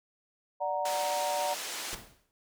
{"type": "chord", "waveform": "sine", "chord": "D augmented", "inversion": "none", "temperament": "equal", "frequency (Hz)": [587.3, 740, 932.3], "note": ["D5", "F#5", "A#5"], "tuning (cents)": [0, 0, 0], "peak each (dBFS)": -33, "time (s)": [0.6, 1.55], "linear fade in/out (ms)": 20}
{"type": "band-pass noise", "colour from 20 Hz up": "white", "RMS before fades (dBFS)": -38, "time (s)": [0.85, 1.95], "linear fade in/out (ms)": 5, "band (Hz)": [340, 7700], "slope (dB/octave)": 12}
{"type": "noise with exponential decay", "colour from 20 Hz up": "pink", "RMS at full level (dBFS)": -40, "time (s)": [1.93, 2.31], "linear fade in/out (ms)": 0, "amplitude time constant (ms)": 82}
{"effects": []}